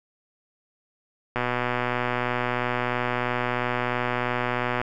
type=click train; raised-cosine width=0.5 ms; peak=-10 dBFS; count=426; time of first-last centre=1.36-4.815 s; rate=123 Hz; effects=none